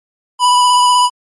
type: tone with vibrato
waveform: square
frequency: 987.8 Hz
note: B5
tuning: in tune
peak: -8 dBFS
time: 0.39-1.1 s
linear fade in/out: 50 ms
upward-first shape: square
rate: 16 Hz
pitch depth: 13 cents each way
effects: MP3 48 kbps